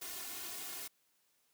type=noise with comb filter; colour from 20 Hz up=white; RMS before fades=-44 dBFS; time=0.01-0.88 s; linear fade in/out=10 ms; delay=2.8 ms; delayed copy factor=+1; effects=white hiss -75 dBFS RMS until 1.53 s + high-pass 100 Hz 12 dB/octave